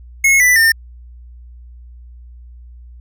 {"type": "tone with pitch steps", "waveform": "square", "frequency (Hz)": [2176, 1983.9, 1808.8], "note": ["C#7", "B6", "A6"], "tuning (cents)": [-33, 7, 47], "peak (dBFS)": -9, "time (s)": [0.24, 0.72], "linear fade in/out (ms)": 5, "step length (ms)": 160, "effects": ["added 60 Hz sine -35 dBFS peak until 3 s"]}